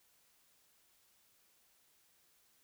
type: silence
effects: white hiss -71 dBFS RMS until 2.63 s